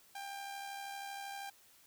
sawtooth tone with amplitude modulation, 795 Hz, G5, 24 cents sharp, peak -37 dBFS, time 0.15-1.5 s, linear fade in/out 5 ms, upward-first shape sine, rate 72.7 Hz, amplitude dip 40%, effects white hiss -64 dBFS RMS until 1.86 s

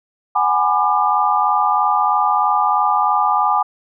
sine chord, G# half-diminished seventh, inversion third, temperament just, 747.5 / 830.6 / 996.7 / 1196.1 Hz, F#5 / G#5 / B5 / D6, +17 / 0 / +16 / +31 cents, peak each -21 / -17 / -21 / -17 dBFS, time 0.35-3.63 s, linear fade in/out 10 ms, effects none

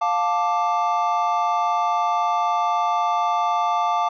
triangle chord, D minor, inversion first, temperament just, 704.8 / 881 / 1174.7 Hz, F5 / A5 / D6, +16 / +2 / 0 cents, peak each -21 dBFS, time 0.01-4.09 s, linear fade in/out 10 ms, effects resampled to 16000 Hz

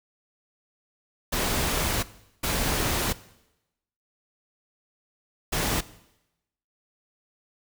pink noise bursts at uneven times, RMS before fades -26 dBFS, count 3, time 1.32-2.03 / 2.43-3.13 / 5.52-5.81 s, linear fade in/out 10 ms, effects noise-tail reverb RT60 0.9 s tail -18 dB re dry

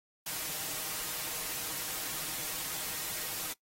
white noise with comb filter, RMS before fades -37 dBFS, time 0.26-3.53 s, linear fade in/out 5 ms, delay 6.4 ms, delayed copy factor +0.5, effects noise-tail reverb RT60 0.1 s tail -19 dB re dry + AAC 48 kbps

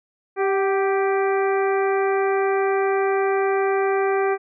harmonic tone with a mistuned harmonic, 392 Hz, G4, in tune, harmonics 1 / 2 / 3 / 4 / 5 / 6, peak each -19 / -25 / -29 / -31 / -33 / -35 dBFS, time 0.36-4.38 s, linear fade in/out 50 ms, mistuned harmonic 2, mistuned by -38 cents, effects none

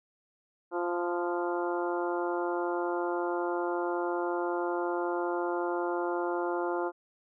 harmonic tone with a mistuned harmonic, 174.61 Hz, F3, in tune, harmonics 2 / 3 / 4 / 5 / 6 / 7 / 8, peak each -31 / -36 / -37 / -37 / -40 / -43 / -41 dBFS, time 0.71-6.92 s, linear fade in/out 50 ms, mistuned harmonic 6, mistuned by -18 cents, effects none

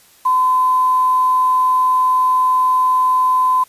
sine tone with quantisation, 1019 Hz, C6, 46 cents flat, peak -11 dBFS, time 0.25-3.64 s, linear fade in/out 10 ms, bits 6, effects white hiss -49 dBFS RMS until 3.68 s + resampled to 32000 Hz

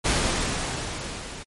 pink noise with level ramp, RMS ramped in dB -21 to -38 dBFS, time 0.04-1.44 s, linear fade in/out 20 ms, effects low-pass 11000 Hz 12 dB/octave + MP3 48 kbps

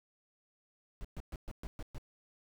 brown noise bursts, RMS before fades -41 dBFS, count 7, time 1.01-1.982 s, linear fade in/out 0 ms, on 36 ms, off 120 ms, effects none

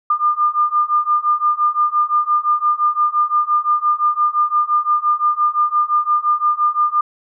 sine beating tone pair, 1202 / 1207.8 Hz, D6 / D6, +40 / +48 cents, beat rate 5.8 Hz, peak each -17 / -16 dBFS, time 0.1-7.01 s, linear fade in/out 5 ms, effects none

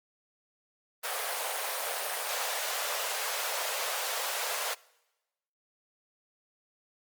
pink high-pass noise, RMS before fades -33 dBFS, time 1.03-4.75 s, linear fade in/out 20 ms, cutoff 490 Hz, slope 48 dB/octave, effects noise-tail reverb RT60 1.0 s tail -23 dB re dry + Opus 32 kbps

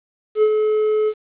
triangle tone with ADSR envelope, 429.2 Hz, A4, 43 cents flat, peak -8 dBFS, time 0.35-1.14 s, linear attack 75 ms, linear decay 61 ms, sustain -5 dB, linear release 61 ms, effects resampled to 8000 Hz + 8-bit

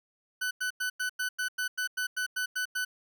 40% pulse tone bursts, 1500 Hz, F#6, 23 cents sharp, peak -28 dBFS, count 13, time 0.41-2.85 s, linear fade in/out 10 ms, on 100 ms, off 95 ms, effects none

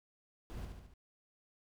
brown noise with echo, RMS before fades -44 dBFS, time 0.5-0.65 s, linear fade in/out 0 ms, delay 72 ms, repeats 4, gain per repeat -4 dB, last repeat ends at 0.938 s, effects none

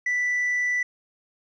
triangle tone with tanh clipping, 1975 Hz, B6, in tune, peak -22 dBFS, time 0.06-0.83 s, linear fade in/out 5 ms, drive 6 dB, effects none

